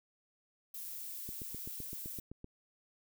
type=noise; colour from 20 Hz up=violet; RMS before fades=-44 dBFS; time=0.74-2.2 s; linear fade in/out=5 ms
type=click train; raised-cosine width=3 ms; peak=-33 dBFS; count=10; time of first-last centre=1.29-2.444 s; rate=7.8 Hz
effects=none